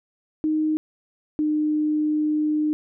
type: tone pair in turn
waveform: sine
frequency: 309.9 / 304 Hz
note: D#4 / D#4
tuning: -7 / -40 cents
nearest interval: unison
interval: 33 cents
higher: first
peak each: -19 dBFS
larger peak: neither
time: 0.44-0.77 / 1.39-2.73 s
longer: second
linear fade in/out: 0 ms
effects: none